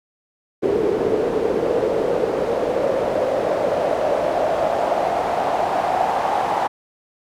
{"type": "noise with band-pass filter sweep", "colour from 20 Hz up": "pink", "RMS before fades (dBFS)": -20, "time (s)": [0.62, 6.68], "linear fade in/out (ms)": 20, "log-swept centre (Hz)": [410, 810], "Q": 4.6, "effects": []}